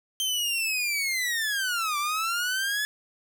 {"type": "linear two-way sweep", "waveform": "sawtooth", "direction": "down then up", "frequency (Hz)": [3136, 1157, 1721], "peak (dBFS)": -22, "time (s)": [0.2, 2.85], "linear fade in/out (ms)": 0, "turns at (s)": 1.98, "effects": []}